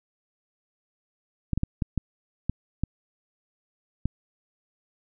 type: clicks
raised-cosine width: 5 ms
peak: -12 dBFS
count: 8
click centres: 1.533 / 1.576 / 1.634 / 1.822 / 1.977 / 2.496 / 2.836 / 4.056 s
effects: none